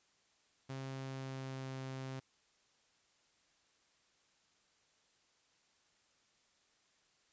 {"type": "tone with pitch glide", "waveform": "sawtooth", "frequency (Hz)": [133.8, 132.34], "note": ["C3", "C3"], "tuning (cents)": [39, 20], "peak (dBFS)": -38, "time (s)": [0.69, 2.2], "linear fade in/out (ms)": 10, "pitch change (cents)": -19, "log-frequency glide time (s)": [0.84, 1.74], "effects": ["white hiss -73 dBFS RMS until 7.32 s", "resampled to 16000 Hz"]}